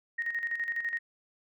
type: tone with tremolo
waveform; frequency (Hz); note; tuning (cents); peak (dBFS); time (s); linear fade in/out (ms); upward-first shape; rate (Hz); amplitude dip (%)
sine; 1864.7; A#6; 0; -28; 0.18-0.99; 10; square; 12; 60
effects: none